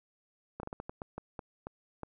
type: slowing click train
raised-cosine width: 1 ms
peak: -25 dBFS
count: 11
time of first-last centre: 0.6-2.033 s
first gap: 32 ms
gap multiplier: 1.31
effects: none